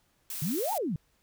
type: noise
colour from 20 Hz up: blue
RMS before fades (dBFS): -37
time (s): 0.3-0.78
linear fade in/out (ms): 2
type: exponential two-way sweep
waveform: sine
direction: up then down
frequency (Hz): 138.3 to 932 to 138.3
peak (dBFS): -28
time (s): 0.42-0.96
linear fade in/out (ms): 2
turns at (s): 0.73
effects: pink hiss -70 dBFS RMS until 1.22 s